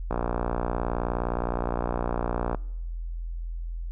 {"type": "click train", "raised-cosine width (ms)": 1, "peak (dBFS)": -13, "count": 146, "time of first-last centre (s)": [0.11, 2.547], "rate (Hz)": 59.5, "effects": ["noise-tail reverb RT60 0.9 s tail -25 dB re dry", "added 42 Hz sine -30 dBFS peak until 3.91 s"]}